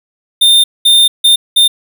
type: tone bursts at uneven times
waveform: square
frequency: 3620 Hz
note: A7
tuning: 48 cents sharp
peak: -5 dBFS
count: 4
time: 0.41-0.64 / 0.85-1.08 / 1.24-1.36 / 1.56-1.68 s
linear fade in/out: 10 ms
effects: none